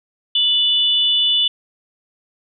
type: tone pair together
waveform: sine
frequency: 2960 / 3484 Hz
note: F#7 / A7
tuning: 0 / -18 cents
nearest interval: minor third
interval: 282 cents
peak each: -16 dBFS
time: 0.35-1.48 s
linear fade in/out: 5 ms
effects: none